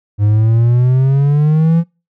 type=exponential sweep; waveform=triangle; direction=up; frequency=102 to 170 Hz; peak=-6 dBFS; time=0.18-1.84 s; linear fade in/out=50 ms; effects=noise-tail reverb RT60 0.3 s tail -25 dB re dry